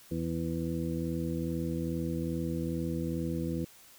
harmonic tone, 82.41 Hz, E2, in tune, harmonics 1 / 2 / 3 / 4 / 6, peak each -39 / -34 / -37 / -36 / -41 dBFS, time 0.11-3.65 s, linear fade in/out 5 ms, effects white hiss -56 dBFS RMS until 3.98 s

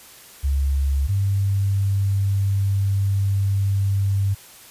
sine tone pair in turn, 69.3 / 98.52 Hz, C#2 / G2, 0 / +9 cents, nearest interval tritone, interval 609 cents, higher second, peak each -17 dBFS, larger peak neither, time 0.43-1.08 / 1.08-4.35 s, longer second, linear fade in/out 20 ms, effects white hiss -45 dBFS RMS until 4.7 s + resampled to 32000 Hz

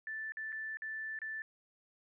sine tone with dropouts, 1760 Hz, A6, in tune, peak -38 dBFS, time 0.07-1.42 s, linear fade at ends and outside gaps 1 ms, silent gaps 0.321-0.37 / 0.521-0.526 / 0.771-0.82 / 1.189-1.217 s, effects none

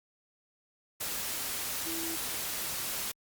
sine tone in noise, 329.6 Hz, E4, in tune, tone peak -38 dBFS, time 1.86-2.16 s, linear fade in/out 10 ms, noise white, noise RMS -35 dBFS, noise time 1-3.12 s, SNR -6 dB, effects Opus 48 kbps

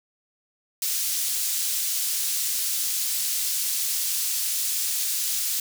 pink high-pass noise, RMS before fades -26 dBFS, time 0.82-5.6 s, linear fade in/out 2 ms, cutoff 5600 Hz, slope 12 dB/octave, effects none

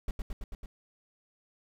brown noise with echo, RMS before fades -31 dBFS, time 0.08-0.11 s, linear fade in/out 2 ms, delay 110 ms, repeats 5, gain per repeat -2 dB, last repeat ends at 0.66 s, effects none

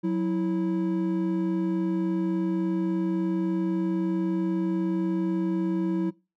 triangle tone pair together, 183.8 / 327.5 Hz, F#3 / E4, -11 / -11 cents, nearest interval minor seventh, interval 1000 cents, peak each -24 dBFS, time 0.03-6.11 s, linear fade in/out 20 ms, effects noise-tail reverb RT60 0.3 s tail -23 dB re dry

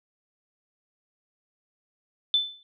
sine tone with exponential decay, 3520 Hz, A7, in tune, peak -16 dBFS, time 2.34-2.63 s, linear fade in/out 1 ms, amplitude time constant 61 ms, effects none

